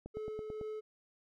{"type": "click train", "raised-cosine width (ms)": 2, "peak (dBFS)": -31, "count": 6, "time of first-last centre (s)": [0.06, 0.612], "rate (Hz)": 9.05}
{"type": "tone with tremolo", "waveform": "triangle", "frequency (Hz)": 431, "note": "A4", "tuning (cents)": -36, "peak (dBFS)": -36, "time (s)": [0.14, 0.81], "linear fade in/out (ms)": 20, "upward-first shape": "triangle", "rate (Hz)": 2.3, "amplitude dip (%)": 30}
{"effects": []}